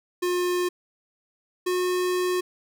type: tone pair in turn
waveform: square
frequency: 357.3 / 362.5 Hz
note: F4 / F#4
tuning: +40 / -35 cents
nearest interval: unison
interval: 25 cents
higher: second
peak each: -23 dBFS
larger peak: neither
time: 0.22-0.69 / 1.66-2.41 s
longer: second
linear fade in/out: 10 ms
effects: none